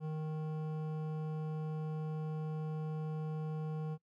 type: tone with hard clipping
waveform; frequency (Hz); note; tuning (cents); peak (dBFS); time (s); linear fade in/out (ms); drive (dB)
sine; 155.56; D#3; 0; -38; 0-3.98; 50; 12
effects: noise-tail reverb RT60 0.1 s tail -23 dB re dry